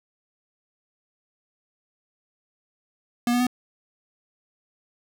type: tone with pitch steps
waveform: square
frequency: 240 / 244.5 / 249 Hz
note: B3 / B3 / B3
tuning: -49 / -17 / +14 cents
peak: -20 dBFS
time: 3.27-3.468 s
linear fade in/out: 2 ms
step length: 66 ms
effects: none